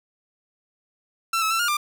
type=tone with pitch steps; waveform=sawtooth; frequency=1342 / 1297 / 1340 / 1419 / 1192 Hz; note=E6 / E6 / E6 / F6 / D6; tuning=+31 / -28 / +28 / +27 / +25 cents; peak=-17 dBFS; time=1.33-1.77 s; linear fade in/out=5 ms; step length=88 ms; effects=none